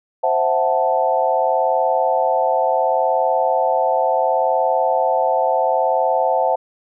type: chord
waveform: sine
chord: F# half-diminished seventh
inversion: second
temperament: equal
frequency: 523.3 / 659.3 / 740 / 880 Hz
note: C5 / E5 / F#5 / A5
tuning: 0 / 0 / 0 / 0 cents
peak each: -20 dBFS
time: 0.23-6.56 s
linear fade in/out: 10 ms
effects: none